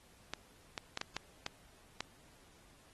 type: clicks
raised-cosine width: 0.2 ms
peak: -20 dBFS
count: 7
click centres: 0.336 / 0.778 / 0.974 / 1.014 / 1.166 / 1.464 / 2.006 s
effects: pink hiss -64 dBFS RMS until 2.93 s + AAC 32 kbps